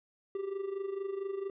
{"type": "tone with amplitude modulation", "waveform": "triangle", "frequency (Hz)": 392, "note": "G4", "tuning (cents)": 0, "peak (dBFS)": -29, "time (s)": [0.35, 1.5], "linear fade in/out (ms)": 2, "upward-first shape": "sine", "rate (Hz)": 24.4, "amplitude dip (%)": 70, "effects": ["resampled to 8000 Hz"]}